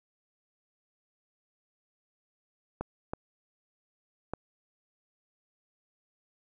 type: clicks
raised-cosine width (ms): 1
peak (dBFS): -19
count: 3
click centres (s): 2.81 / 3.135 / 4.336
effects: none